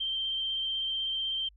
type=tone with vibrato; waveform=sine; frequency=3140 Hz; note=G7; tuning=2 cents sharp; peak=-29 dBFS; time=0-1.49 s; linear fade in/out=10 ms; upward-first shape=triangle; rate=16 Hz; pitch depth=18 cents each way; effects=added 50 Hz sine -56 dBFS peak until 1.56 s